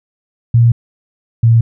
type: tone pair in turn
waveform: sine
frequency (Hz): 117.5 / 115.08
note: A#2 / A#2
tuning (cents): +14 / -22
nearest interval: unison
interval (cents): 36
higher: first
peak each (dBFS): -5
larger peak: neither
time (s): 0.54-0.72 / 1.43-1.61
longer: neither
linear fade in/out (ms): 5
effects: none